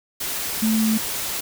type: tone in noise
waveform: sine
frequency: 220 Hz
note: A3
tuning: in tune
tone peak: -17 dBFS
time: 0.62-0.98 s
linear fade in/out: 10 ms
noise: white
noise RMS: -27 dBFS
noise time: 0.2-1.41 s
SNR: +7 dB
effects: none